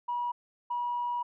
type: tone bursts at uneven times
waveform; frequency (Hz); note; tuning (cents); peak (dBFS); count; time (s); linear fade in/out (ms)
sine; 966; B5; -39; -28; 2; 0.08-0.32 / 0.7-1.23; 10
effects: tanh soft clip ceiling -24 dBFS